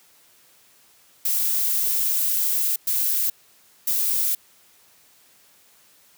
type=noise bursts at uneven times; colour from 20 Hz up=violet; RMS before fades=-22 dBFS; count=3; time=1.25-2.76 / 2.87-3.3 / 3.87-4.35 s; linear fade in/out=5 ms; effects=white hiss -56 dBFS RMS until 6.17 s + high-pass 80 Hz 12 dB/octave